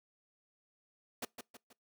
pink noise with echo, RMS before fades -39 dBFS, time 1.22-1.25 s, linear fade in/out 5 ms, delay 160 ms, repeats 3, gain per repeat -7 dB, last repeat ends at 1.73 s, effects noise-tail reverb RT60 0.2 s tail -25 dB re dry + high-pass 80 Hz 12 dB/octave

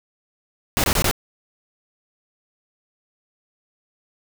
pink noise bursts, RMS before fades -19 dBFS, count 4, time 0.77-1.112 s, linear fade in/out 0 ms, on 69 ms, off 22 ms, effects none

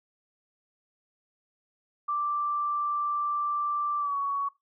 sine tone with pitch glide, 1174.7 to 1121 Hz, D6 to C#6, 0 to +19 cents, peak -26 dBFS, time 2.08-4.49 s, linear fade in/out 10 ms, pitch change -81 cents, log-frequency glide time 3.99-4.16 s, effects noise-tail reverb RT60 0.2 s tail -19 dB re dry

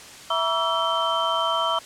sine tone cluster, 660 / 957 / 1143 / 1331 / 3109 Hz, E5 / A#5 / D6 / E6 / G7, +2 / +45 / -47 / +16 / -15 cents, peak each -27 dBFS, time 0.3-1.79 s, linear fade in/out 5 ms, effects white hiss -42 dBFS RMS until 1.85 s + low-pass 8000 Hz 12 dB/octave

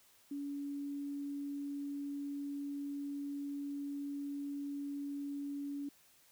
sine tone, 283.8 Hz, C#4, 41 cents sharp, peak -38 dBFS, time 0.31-5.89 s, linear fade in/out 5 ms, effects white hiss -66 dBFS RMS until 6.31 s

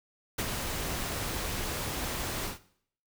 pink noise with ADSR envelope, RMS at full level -29 dBFS, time 0.38-2.59 s, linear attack 11 ms, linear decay 41 ms, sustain -5 dB, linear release 140 ms, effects noise-tail reverb RT60 0.6 s tail -17 dB re dry

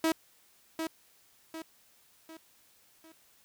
sawtooth tone with echo, 322.5 Hz, E4, 38 cents flat, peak -21 dBFS, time 0.04-0.12 s, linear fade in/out 2 ms, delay 750 ms, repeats 4, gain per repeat -7 dB, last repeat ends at 3.12 s, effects white hiss -64 dBFS RMS until 3.44 s

